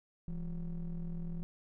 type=ring-modulated tone; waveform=triangle; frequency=94.6 Hz; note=F#2; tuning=39 cents sharp; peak=-31 dBFS; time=0.28-1.43 s; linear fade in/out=0 ms; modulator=74.5 Hz; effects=none